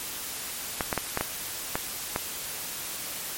clicks, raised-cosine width 0.5 ms, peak -10 dBFS, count 7, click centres 0.808 / 0.928 / 0.977 / 1.174 / 1.21 / 1.755 / 2.161 s, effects white hiss -35 dBFS RMS until 3.37 s + MP3 64 kbps

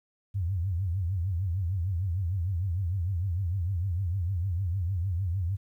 sine tone with vibrato, 91 Hz, F#2, 28 cents flat, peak -26 dBFS, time 0.34-5.57 s, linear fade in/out 20 ms, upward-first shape triangle, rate 6.6 Hz, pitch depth 210 cents each way, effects 11-bit

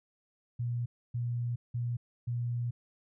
sine tone bursts at uneven times, 120 Hz, B2, 49 cents flat, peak -30 dBFS, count 4, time 0.59-0.86 / 1.14-1.56 / 1.74-1.97 / 2.27-2.71 s, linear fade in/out 10 ms, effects none

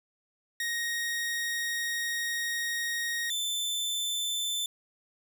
sawtooth tone pair in turn, 1872 / 3534 Hz, A#6 / A7, +7 / +7 cents, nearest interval major seventh, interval 1100 cents, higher second, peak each -26 dBFS, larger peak neither, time 0.6-3.3 / 3.3-4.66 s, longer first, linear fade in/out 2 ms, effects none

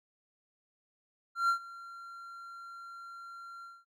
triangle tone with ADSR envelope, 1375 Hz, F6, 27 cents flat, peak -21 dBFS, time 1.35-3.85 s, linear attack 140 ms, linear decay 95 ms, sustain -21 dB, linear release 220 ms, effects noise-tail reverb RT60 0.1 s tail -22 dB re dry

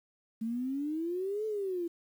sine exponential two-way sweep, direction up then down, 219.3 to 440 to 333.9 Hz, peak -31 dBFS, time 0.41-1.88 s, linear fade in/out 10 ms, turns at 1.46 s, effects 10-bit

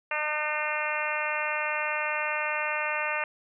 harmonic tone, 302.5 Hz, D#4, 49 cents flat, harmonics 2 / 3 / 4 / 5 / 6 / 7 / 8 / 9, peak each -35 / -35 / -35 / -35 / -35 / -35 / -35 / -35 dBFS, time 0.11-3.24 s, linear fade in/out 2 ms, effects none

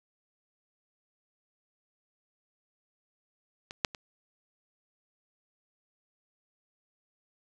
clicks, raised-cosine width 0.2 ms, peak -23 / -7 / -24 dBFS, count 3, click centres 3.709 / 3.848 / 3.948 s, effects none

